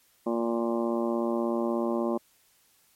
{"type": "harmonic tone", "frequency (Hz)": 116.54, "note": "A#2", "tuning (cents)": 0, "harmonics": [2, 3, 4, 5, 6, 7, 8, 9, 10], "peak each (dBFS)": [-29, -29, -38, -32, -43, -39, -44, -38, -49], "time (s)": [0.26, 2.18], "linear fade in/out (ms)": 10, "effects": ["white hiss -64 dBFS RMS until 2.95 s", "MP3 64 kbps"]}